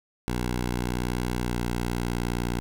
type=tone with pitch glide; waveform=10% pulse; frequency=60.9 to 59.58 Hz; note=B1 to A#1; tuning=-24 to +38 cents; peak=-18 dBFS; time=0.28-2.6 s; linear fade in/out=0 ms; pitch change=-38 cents; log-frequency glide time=1.4-1.57 s; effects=none